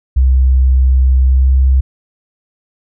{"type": "tone with pitch glide", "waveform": "sine", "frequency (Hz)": [64.8, 65.74], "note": ["C2", "C2"], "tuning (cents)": [-16, 9], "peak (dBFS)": -6, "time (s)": [0.16, 1.81], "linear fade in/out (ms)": 10, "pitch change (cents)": 25, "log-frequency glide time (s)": [1.24, 1.52], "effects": []}